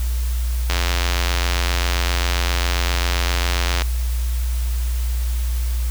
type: click train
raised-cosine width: 0.2 ms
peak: -3 dBFS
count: 274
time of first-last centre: 0.7-3.82 s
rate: 87.5 Hz
effects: added 60 Hz sine -18 dBFS peak until 5.9 s + white hiss -36 dBFS RMS until 5.9 s